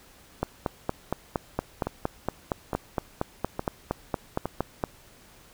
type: two click trains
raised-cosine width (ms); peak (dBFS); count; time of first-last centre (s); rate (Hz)
1; -14 / -11; 4 / 20; 1.87-4.456 / 0.43-4.838; 1.16 / 4.31
effects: pink hiss -54 dBFS RMS until 5.53 s